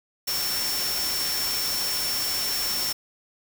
sine tone in noise, 5430 Hz, F8, 50 cents flat, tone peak -27 dBFS, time 0.27-2.93 s, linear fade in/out 10 ms, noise white, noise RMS -29 dBFS, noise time 0.27-2.93 s, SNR -1 dB, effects none

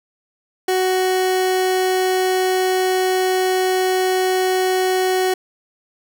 30% pulse tone, 372.1 Hz, F#4, 10 cents sharp, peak -13 dBFS, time 0.68-5.34 s, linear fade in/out 5 ms, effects none

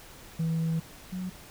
sine tone pair in turn, 163.1 / 184.05 Hz, E3 / F#3, -18 / -9 cents, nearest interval major second, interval 209 cents, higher second, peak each -23 / -31 dBFS, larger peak first, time 0.39-0.8 / 1.12-1.3 s, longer first, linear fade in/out 10 ms, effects tanh soft clip ceiling -24 dBFS + pink hiss -49 dBFS RMS until 1.5 s

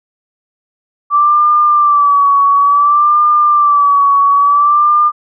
sine tone with vibrato, 1162 Hz, D6, 19 cents flat, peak -6 dBFS, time 1.1-5.12 s, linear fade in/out 50 ms, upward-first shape sine, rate 0.57 Hz, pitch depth 59 cents each way, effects none

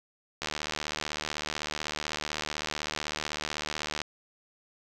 click train, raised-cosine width 0.2 ms, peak -14 dBFS, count 274, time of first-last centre 0.42-4.017 s, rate 75.9 Hz, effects none

